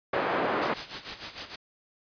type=band-pass noise; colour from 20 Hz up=pink; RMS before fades=-28 dBFS; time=0.13-0.74 s; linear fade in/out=5 ms; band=370 to 1500 Hz; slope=12 dB/octave
type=noise with tremolo; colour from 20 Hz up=white; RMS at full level=-33 dBFS; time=0.61-1.56 s; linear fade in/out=10 ms; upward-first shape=sine; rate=6.6 Hz; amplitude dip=75%
effects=resampled to 11025 Hz